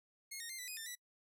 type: tone with pitch steps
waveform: 10% pulse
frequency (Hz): 2156 / 1855 / 2100 / 1980 / 2496 / 1793 / 1961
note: C#7 / A#6 / C7 / B6 / D#7 / A6 / B6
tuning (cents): -49 / -9 / +6 / +4 / +5 / +32 / -13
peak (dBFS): -35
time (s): 0.31-0.954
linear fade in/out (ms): 10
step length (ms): 92
effects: noise-tail reverb RT60 0.1 s tail -25 dB re dry